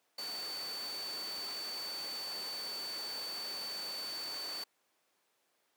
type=tone in noise; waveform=sine; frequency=4524 Hz; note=C#8; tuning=34 cents sharp; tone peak=-39 dBFS; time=0.18-4.64 s; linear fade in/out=5 ms; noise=pink; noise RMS=-45 dBFS; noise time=0.18-4.64 s; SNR=+3 dB; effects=pink hiss -75 dBFS RMS until 5.76 s + high-pass 400 Hz 12 dB/octave